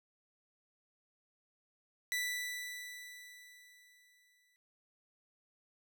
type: tone with exponential decay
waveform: sawtooth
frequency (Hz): 1975.5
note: B6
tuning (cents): 0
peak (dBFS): -29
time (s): 2.12-4.56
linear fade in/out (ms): 0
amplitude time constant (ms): 530
effects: none